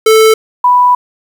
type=tone pair in turn; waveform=square / sine; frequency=440 / 987.8 Hz; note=A4 / B5; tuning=0 / 0 cents; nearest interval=octave + major second; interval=1400 cents; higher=second; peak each=-4 dBFS; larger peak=neither; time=0.06-0.34 / 0.64-0.95 s; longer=second; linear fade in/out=5 ms; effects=7-bit